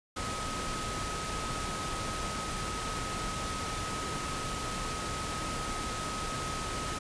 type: tone in noise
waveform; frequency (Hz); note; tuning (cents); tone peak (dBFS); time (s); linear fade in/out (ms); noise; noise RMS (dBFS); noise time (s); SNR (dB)
sine; 1269; D#6; +34; -38; 0.16-6.99; 10; pink; -36; 0.16-6.99; -5
effects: resampled to 22050 Hz